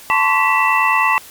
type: tone cluster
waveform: sine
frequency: 882 / 1041 / 1130 / 1966 / 2675 Hz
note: A5 / C6 / C#6 / B6 / E7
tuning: +4 / -9 / +33 / -8 / +25 cents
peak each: -18 dBFS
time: 0.1-1.18 s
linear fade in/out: 0 ms
effects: white hiss -39 dBFS RMS until 1.3 s + MP3 96 kbps